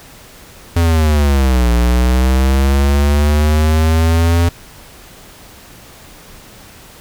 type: linear two-way sweep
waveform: square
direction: down then up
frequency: 85.9 to 58.7 to 85.9 Hz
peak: -10 dBFS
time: 0.76-4.49 s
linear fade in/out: 5 ms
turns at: 1.71 s
effects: pink hiss -39 dBFS RMS until 7 s